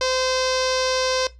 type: tone with low-pass filter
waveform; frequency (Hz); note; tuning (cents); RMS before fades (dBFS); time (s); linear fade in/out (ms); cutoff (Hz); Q
sawtooth; 516; C5; -24; -22; 0.01-1.27; 2; 5100; 3.9
effects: noise-tail reverb RT60 0.2 s tail -17 dB re dry + added 60 Hz sine -43 dBFS peak until 1.39 s